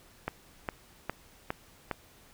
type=click train; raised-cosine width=0.5 ms; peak=-16 dBFS; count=5; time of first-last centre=0.28-1.913 s; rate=2.45 Hz; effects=pink hiss -58 dBFS RMS until 2.33 s